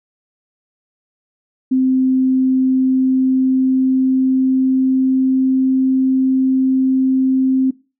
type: tone with pitch glide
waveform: sine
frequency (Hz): 260 to 262.3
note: C4 to C4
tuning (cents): -11 to +4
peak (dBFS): -11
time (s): 1.71-7.71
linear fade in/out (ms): 10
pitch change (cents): +15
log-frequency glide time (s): 1.89-5.84
effects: noise-tail reverb RT60 0.3 s tail -20 dB re dry